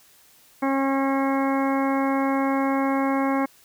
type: harmonic tone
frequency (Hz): 271.6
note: C#4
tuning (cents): -35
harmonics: 1 / 2 / 3 / 4 / 5 / 6 / 7 / 8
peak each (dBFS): -22 / -28 / -28 / -29 / -37 / -37 / -40 / -35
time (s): 0.62-3.46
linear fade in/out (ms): 10
effects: white hiss -55 dBFS RMS until 3.64 s